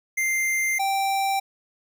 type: tone pair in turn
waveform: square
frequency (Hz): 2093 / 782.3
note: C7 / G5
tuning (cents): 0 / -4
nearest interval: octave + perfect fourth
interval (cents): 1704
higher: first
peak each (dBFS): -22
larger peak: neither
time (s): 0.17-0.79 / 0.79-1.4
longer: first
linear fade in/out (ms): 10
effects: none